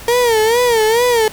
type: tone with vibrato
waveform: 35% pulse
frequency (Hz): 462.1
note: A#4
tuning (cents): -15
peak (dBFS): -9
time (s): 0.08-1.28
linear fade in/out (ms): 2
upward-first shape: sine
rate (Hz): 2.3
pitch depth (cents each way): 120
effects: pink hiss -34 dBFS RMS until 1.32 s